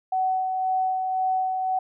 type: tone with tremolo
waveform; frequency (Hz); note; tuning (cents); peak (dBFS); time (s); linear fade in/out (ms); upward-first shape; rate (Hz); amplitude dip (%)
sine; 751; F#5; +26; -20; 0.12-1.79; 5; sine; 1.9; 35
effects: none